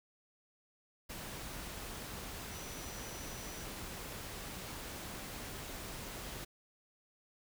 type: tone in noise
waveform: sine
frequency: 5900 Hz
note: F#8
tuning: 6 cents flat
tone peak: -53 dBFS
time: 2.51-3.65 s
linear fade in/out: 10 ms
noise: pink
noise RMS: -45 dBFS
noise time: 1.09-6.45 s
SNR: -11 dB
effects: none